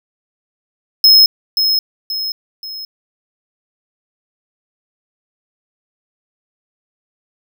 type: tone with echo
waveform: square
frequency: 5160 Hz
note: E8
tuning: 38 cents flat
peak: -5 dBFS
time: 1.04-1.26 s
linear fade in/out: 2 ms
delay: 530 ms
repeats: 3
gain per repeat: -7 dB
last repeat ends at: 2.85 s
effects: none